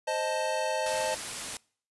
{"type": "chord", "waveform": "square", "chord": "A diminished", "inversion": "first", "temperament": "equal", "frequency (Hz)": [523.3, 622.3, 880], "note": ["C5", "Eb5", "A5"], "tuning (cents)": [0, 0, 0], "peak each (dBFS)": [-34, -32, -33], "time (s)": [0.07, 1.15], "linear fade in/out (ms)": 10}
{"type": "noise", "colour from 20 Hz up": "white", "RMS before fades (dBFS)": -36, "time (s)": [0.86, 1.57], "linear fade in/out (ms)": 2}
{"effects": ["noise-tail reverb RT60 0.5 s tail -25 dB re dry", "resampled to 24000 Hz"]}